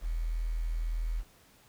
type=tone with quantisation; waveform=sine; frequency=40.85 Hz; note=E1; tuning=15 cents flat; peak=-29 dBFS; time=0.01-1.24 s; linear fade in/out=50 ms; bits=9; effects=pink hiss -61 dBFS RMS until 1.68 s